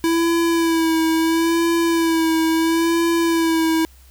square tone with vibrato, 329.6 Hz, E4, in tune, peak -16 dBFS, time 0.04-3.85 s, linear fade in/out 0 ms, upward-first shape sine, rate 0.74 Hz, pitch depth 35 cents each way, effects added 64 Hz sine -45 dBFS peak until 4.1 s + white hiss -53 dBFS RMS until 4.1 s

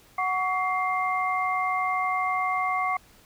sine tone cluster, 740 / 1127 / 2100 Hz, F#5 / C#6 / C7, 0 / +28 / +6 cents, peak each -28 / -26 / -30 dBFS, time 0.18-2.97 s, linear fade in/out 5 ms, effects pink hiss -56 dBFS RMS until 3.25 s

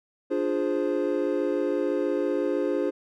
triangle chord, D half-diminished seventh, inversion none, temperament equal, 293.7 / 349.2 / 415.3 / 523.3 Hz, D4 / F4 / Ab4 / C5, 0 / 0 / 0 / 0 cents, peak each -27 dBFS, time 0.3-2.91 s, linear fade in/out 20 ms, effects none

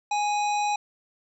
harmonic tone with a mistuned harmonic, 830.6 Hz, G#5, in tune, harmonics 1 / 3 / 5 / 7 / 9, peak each -23 / -33 / -37 / -40 / -42 dBFS, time 0.11-0.76 s, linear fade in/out 5 ms, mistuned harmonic 5, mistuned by -83 cents, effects none

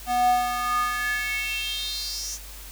square tone with high-pass filter sweep, 244.7 Hz, B3, 16 cents flat, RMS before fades -26 dBFS, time 0.06-2.39 s, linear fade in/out 50 ms, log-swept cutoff 580 to 6400 Hz, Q 5.9, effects added 50 Hz sine -41 dBFS peak until 2.71 s + white hiss -43 dBFS RMS until 2.71 s

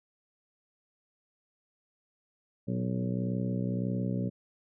harmonic tone with a mistuned harmonic, 61.74 Hz, B1, in tune, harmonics 2 / 3 / 4 / 5 / 6 / 7 / 8 / 9, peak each -33 / -32 / -36 / -43 / -45 / -43 / -51 / -43 dBFS, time 2.67-4.3 s, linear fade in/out 20 ms, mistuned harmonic 2, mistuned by -60 cents, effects none

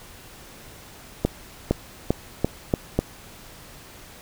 accelerating click train, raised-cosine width 2 ms, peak -5 dBFS, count 6, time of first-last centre 1.25-2.99 s, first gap 460 ms, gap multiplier 0.86, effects pink hiss -45 dBFS RMS until 4.21 s

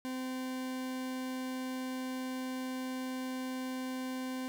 40% pulse tone, 257.8 Hz, C4, 26 cents flat, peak -35 dBFS, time 0.05-4.48 s, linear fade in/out 0 ms, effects none

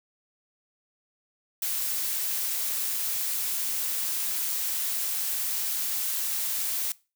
blue noise, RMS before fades -29 dBFS, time 1.62-6.92 s, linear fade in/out 2 ms, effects noise-tail reverb RT60 0.3 s tail -21 dB re dry

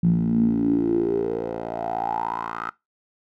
10% pulse tone with band-pass filter sweep, 56.8 Hz, A#1, 44 cents flat, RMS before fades -23 dBFS, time 0.03-2.7 s, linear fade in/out 5 ms, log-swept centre 170 to 1300 Hz, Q 8.8, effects noise-tail reverb RT60 0.2 s tail -21 dB re dry

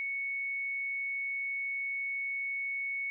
sine tone, 2217 Hz, C#7, in tune, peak -32 dBFS, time 0-3.1 s, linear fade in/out 0 ms, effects none

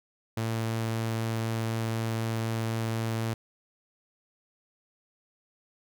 sawtooth tone, 113 Hz, A2, 47 cents sharp, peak -24 dBFS, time 0.37-3.34 s, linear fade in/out 5 ms, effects none

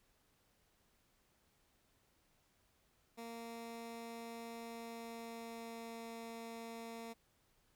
15% pulse tone with pitch glide, 231.2 to 229.3 Hz, A#3 to A#3, -14 to -28 cents, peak -40 dBFS, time 3.17-7.14 s, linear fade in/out 20 ms, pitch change -14 cents, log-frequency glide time 4.6-6.09 s, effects pink hiss -75 dBFS RMS until 7.75 s

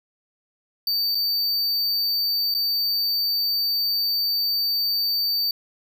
square tone with dropouts, 4601 Hz, D8, 36 cents flat, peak -21 dBFS, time 0.87-5.51 s, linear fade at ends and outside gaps 2 ms, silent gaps 1.148-1.152 / 2.541-2.548 s, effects none

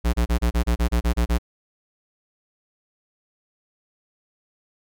square tone bursts, 59 Hz, A#1, 22 cents sharp, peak -18 dBFS, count 11, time 0.04-1.385 s, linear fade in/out 20 ms, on 95 ms, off 30 ms, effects none

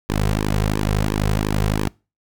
sawtooth tone with flanger, 51.91 Hz, G#1, in tune, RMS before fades -20 dBFS, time 0.09-1.88 s, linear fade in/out 0 ms, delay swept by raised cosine 1.4 to 3.5 ms, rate 2.9 Hz, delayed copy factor -1, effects noise-tail reverb RT60 0.3 s tail -25 dB re dry

